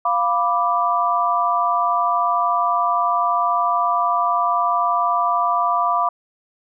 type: chord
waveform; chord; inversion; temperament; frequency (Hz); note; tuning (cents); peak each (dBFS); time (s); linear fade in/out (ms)
sine; B diminished; second; equal; 698.5 / 987.8 / 1174.7; F5 / B5 / D6; 0 / 0 / 0; -21 / -21 / -19; 0.05-6.09; 5
effects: none